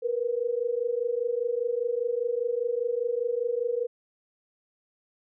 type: tone pair together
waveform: sine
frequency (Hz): 466.2 / 491.2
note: A#4 / B4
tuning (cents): 0 / -9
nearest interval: minor second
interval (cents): 91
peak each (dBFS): -28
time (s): 0.02-3.87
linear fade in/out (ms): 20
effects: none